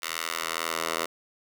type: tone with high-pass filter sweep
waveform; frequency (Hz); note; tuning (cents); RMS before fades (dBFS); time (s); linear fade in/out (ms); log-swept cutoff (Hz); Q
10% pulse; 82.1; E2; -6; -31; 0.02-1.06; 10; 1700 to 660; 0.81
effects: none